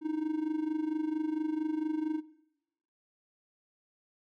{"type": "tone with amplitude modulation", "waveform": "triangle", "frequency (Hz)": 311.1, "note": "D#4", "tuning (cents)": 0, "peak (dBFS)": -25, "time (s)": [0.01, 2.22], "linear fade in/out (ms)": 50, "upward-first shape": "sine", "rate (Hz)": 24.4, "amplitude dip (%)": 80, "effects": ["noise-tail reverb RT60 0.9 s tail -20 dB re dry"]}